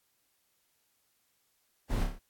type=noise with echo; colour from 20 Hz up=brown; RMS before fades=-31 dBFS; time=1.89-2.05 s; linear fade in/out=20 ms; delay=29 ms; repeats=5; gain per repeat=-4 dB; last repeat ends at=2.195 s; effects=white hiss -74 dBFS RMS until 2.29 s + AAC 64 kbps